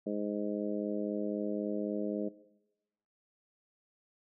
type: harmonic tone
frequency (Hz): 103.83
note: G#2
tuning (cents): 0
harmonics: 2 / 3 / 4 / 5 / 6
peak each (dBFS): -36 / -38 / -39 / -40 / -41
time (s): 0.06-2.29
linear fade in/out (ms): 10
effects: noise-tail reverb RT60 1.0 s tail -19 dB re dry